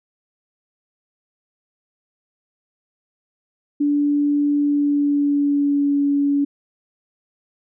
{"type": "tone with pitch glide", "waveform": "sine", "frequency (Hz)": [290, 284], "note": ["D4", "C#4"], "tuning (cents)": [-22, 42], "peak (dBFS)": -15, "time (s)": [3.8, 6.45], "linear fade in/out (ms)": 10, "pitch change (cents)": -36, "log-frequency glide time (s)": [4.57, 6.02], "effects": []}